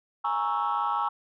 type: chord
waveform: sine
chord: A# half-diminished seventh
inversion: third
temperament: equal with one note detuned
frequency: 826.8 / 932.3 / 1108.7 / 1318.5 Hz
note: G#5 / A#5 / C#6 / E6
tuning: -8 / 0 / 0 / 0 cents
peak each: -29 dBFS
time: 0.24-1.09 s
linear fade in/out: 10 ms
effects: tanh soft clip ceiling -19 dBFS